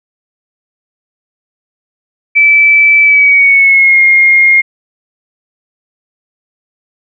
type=tone with pitch glide; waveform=sine; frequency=2314 to 2134 Hz; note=D7 to C7; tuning=-26 to +34 cents; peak=-3 dBFS; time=2.35-4.62 s; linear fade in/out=20 ms; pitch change=-140 cents; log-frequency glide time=3.02-4.01 s; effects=none